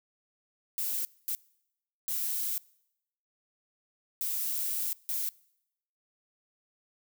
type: noise bursts at uneven times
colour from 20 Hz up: violet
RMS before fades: -32 dBFS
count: 5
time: 0.78-1.05 / 1.28-1.35 / 2.08-2.58 / 4.21-4.93 / 5.09-5.29 s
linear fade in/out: 0 ms
effects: noise-tail reverb RT60 0.8 s tail -24 dB re dry